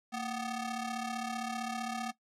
sawtooth ring-modulated tone, 492.6 Hz, B4, 5 cents flat, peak -28 dBFS, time 0.12-2.12 s, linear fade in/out 20 ms, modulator 264 Hz, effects noise-tail reverb RT60 0.1 s tail -17 dB re dry + low-pass 9000 Hz 12 dB/octave

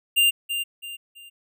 square tone with echo, 2794 Hz, F7, in tune, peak -16 dBFS, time 0.16-0.31 s, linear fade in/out 20 ms, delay 330 ms, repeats 3, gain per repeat -9 dB, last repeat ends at 1.3 s, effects none

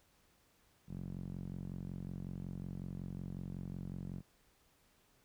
sawtooth tone with band-pass filter, 45.43 Hz, F#1, 31 cents flat, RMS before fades -44 dBFS, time 0.87-4.23 s, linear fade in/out 50 ms, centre 170 Hz, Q 2.5, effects pink hiss -71 dBFS RMS until 5.24 s

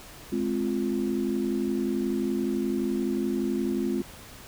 sine tone cluster, 210.9 / 262.5 / 347.7 Hz, G#3 / C4 / F4, +27 / +6 / -8 cents, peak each -29 dBFS, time 0.32-4.02 s, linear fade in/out 5 ms, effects pink hiss -46 dBFS RMS until 4.47 s

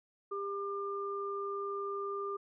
sine tone pair together, 399.8 / 1198 Hz, G4 / D6, +34 / +34 cents, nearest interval octave + perfect fifth, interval 1900 cents, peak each -37 / -38 dBFS, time 0.31-2.37 s, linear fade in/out 10 ms, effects none

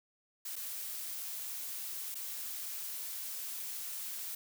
blue noise with dropouts, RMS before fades -41 dBFS, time 0.45-4.35 s, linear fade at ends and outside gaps 5 ms, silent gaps 0.557-0.562 / 2.145-2.152 s, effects none

